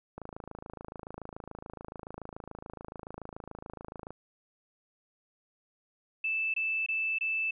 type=click train; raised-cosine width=1 ms; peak=-27 dBFS; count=107; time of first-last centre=0.18-4.106 s; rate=27 Hz
type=tone bursts; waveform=sine; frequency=2637 Hz; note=E7; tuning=in tune; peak=-28 dBFS; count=4; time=6.24-7.509 s; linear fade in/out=5 ms; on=300 ms; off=23 ms
effects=none